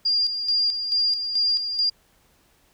sine tone with tremolo, 4804 Hz, D8, 38 cents sharp, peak -18 dBFS, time 0.05-1.9 s, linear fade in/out 10 ms, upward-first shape square, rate 2.3 Hz, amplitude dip 55%, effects pink hiss -61 dBFS RMS until 2.73 s

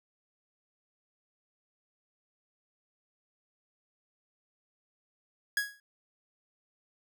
45% pulse tone with exponential decay, 1661.2 Hz, G#6, in tune, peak -24 dBFS, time 5.57-5.8 s, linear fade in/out 2 ms, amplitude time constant 49 ms, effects none

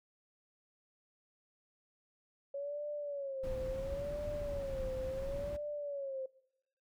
sine tone with vibrato, 554.4 Hz, C#5, in tune, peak -37 dBFS, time 2.54-6.26 s, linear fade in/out 5 ms, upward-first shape sine, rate 0.72 Hz, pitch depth 110 cents each way
brown noise, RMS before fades -43 dBFS, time 3.43-5.57 s, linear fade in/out 10 ms
effects noise-tail reverb RT60 0.8 s tail -22 dB re dry

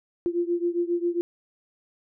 sine beating tone pair, 343.9 / 351.3 Hz, F4 / F4, -27 / +10 cents, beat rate 7.4 Hz, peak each -25 / -27 dBFS, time 0.26-1.21 s, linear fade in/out 0 ms, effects none

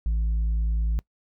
sine tone with tanh clipping, 55 Hz, A1, in tune, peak -22 dBFS, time 0.06-0.99 s, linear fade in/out 0 ms, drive 3 dB, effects noise-tail reverb RT60 0.1 s tail -23 dB re dry

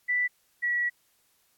sine tone pair in turn, 1975.5 / 1932.6 Hz, B6 / B6, 0 / -38 cents, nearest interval unison, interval 38 cents, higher first, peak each -23 / -24 dBFS, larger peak first, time 0.08-0.28 / 0.62-0.9 s, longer second, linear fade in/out 20 ms, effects white hiss -68 dBFS RMS until 1.57 s + AAC 64 kbps

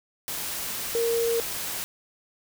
sine tone in noise, 463.7 Hz, A#4, 9 cents flat, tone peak -22 dBFS, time 0.95-1.4 s, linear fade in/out 0 ms, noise white, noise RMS -32 dBFS, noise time 0.28-1.84 s, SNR +7 dB, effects none

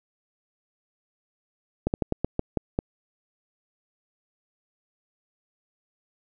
slowing click train, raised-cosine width 2 ms, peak -10 dBFS, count 8, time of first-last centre 1.87-2.789 s, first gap 69 ms, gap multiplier 1.21, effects none

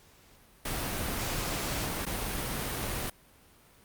pink noise with dropouts, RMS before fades -33 dBFS, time 0.65-3.1 s, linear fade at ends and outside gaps 5 ms, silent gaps 2.054-2.064 s, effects pink hiss -59 dBFS RMS until 3.84 s + Opus 48 kbps

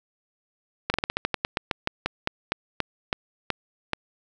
slowing click train, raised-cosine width 0.3 ms, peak -7 dBFS, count 19, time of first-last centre 0.9-3.933 s, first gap 40 ms, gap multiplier 1.15, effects none

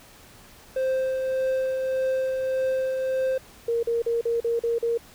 triangle tone with tremolo, 523.3 Hz, C5, in tune, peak -19 dBFS, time 0.76-3.38 s, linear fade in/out 5 ms, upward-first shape triangle, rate 1.7 Hz, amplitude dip 35%
sine tone bursts, 466.2 Hz, A#4, in tune, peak -21 dBFS, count 7, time 3.68-4.976 s, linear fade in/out 5 ms, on 150 ms, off 41 ms
effects pink hiss -50 dBFS RMS until 5.14 s

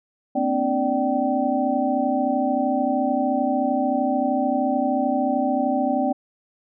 sine tone cluster, 230.2 / 259.9 / 293.2 / 588 / 771 Hz, A#3 / C4 / D4 / D5 / G5, -22 / -11 / -3 / +2 / -29 cents, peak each -30 / -23 / -28 / -25 / -24 dBFS, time 0.35-6.13 s, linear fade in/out 10 ms, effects none

